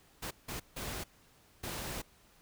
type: noise bursts at uneven times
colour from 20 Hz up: pink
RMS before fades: -40 dBFS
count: 4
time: 0.22-0.31 / 0.48-0.6 / 0.76-1.04 / 1.63-2.02 s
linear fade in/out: 10 ms
effects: pink hiss -64 dBFS RMS until 2.41 s